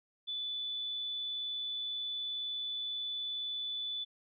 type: tone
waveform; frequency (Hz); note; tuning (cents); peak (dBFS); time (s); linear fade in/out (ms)
sine; 3481; A7; -19; -35; 0.27-4.05; 20
effects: none